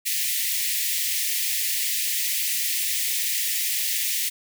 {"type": "high-pass noise", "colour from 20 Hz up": "white", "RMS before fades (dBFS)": -25, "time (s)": [0.05, 4.3], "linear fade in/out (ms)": 20, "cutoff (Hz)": 1800, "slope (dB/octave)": 96, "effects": []}